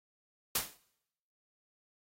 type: noise with exponential decay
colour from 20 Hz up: white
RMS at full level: -27 dBFS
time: 0.55-0.77 s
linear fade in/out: 5 ms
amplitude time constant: 47 ms
effects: noise-tail reverb RT60 0.8 s tail -22 dB re dry + AAC 48 kbps